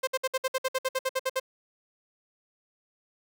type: tone bursts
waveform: sawtooth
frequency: 523.3 Hz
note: C5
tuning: in tune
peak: -21 dBFS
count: 14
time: 0.03-1.399 s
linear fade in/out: 10 ms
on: 43 ms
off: 59 ms
effects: none